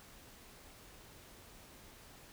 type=silence; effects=pink hiss -57 dBFS RMS until 2.32 s